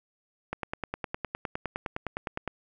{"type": "click train", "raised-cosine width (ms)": 0.5, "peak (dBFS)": -16, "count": 20, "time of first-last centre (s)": [0.53, 2.477], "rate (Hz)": 9.76, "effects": []}